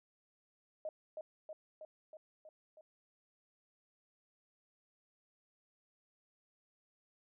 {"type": "tone with echo", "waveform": "sine", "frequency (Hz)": 622.3, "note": "D#5", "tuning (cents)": 0, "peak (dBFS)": -38, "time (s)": [0.85, 0.89], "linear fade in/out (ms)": 2, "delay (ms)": 320, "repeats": 6, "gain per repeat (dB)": -3, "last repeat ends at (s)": 2.81, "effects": []}